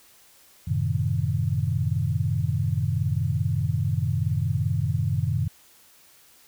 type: chord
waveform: sine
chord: F# diminished seventh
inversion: none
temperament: equal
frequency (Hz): 92.5 / 110 / 130.81 / 155.56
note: F#2 / A2 / C3 / Eb3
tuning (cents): 0 / 0 / 0 / 0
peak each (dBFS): -27 / -27 / -27 / -28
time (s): 0.67-5.48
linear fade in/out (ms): 10
effects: white hiss -55 dBFS RMS until 6.47 s